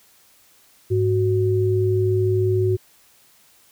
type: tone pair together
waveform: sine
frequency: 103.83 / 370 Hz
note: G#2 / F#4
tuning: 0 / 0 cents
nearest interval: octave + minor seventh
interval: 2200 cents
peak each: -19 dBFS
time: 0.9-2.77 s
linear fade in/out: 20 ms
effects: white hiss -55 dBFS RMS until 3.71 s